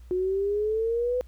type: exponential sweep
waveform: sine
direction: up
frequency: 360.6 to 505 Hz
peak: -23 dBFS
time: 0.11-1.21 s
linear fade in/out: 0 ms
effects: added 60 Hz sine -44 dBFS peak until 1.27 s + pink hiss -64 dBFS RMS until 1.27 s